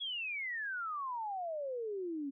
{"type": "exponential sweep", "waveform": "sine", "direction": "down", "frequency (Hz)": [3400, 268.7], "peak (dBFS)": -36, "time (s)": [0, 2.31], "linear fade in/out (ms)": 20, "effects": []}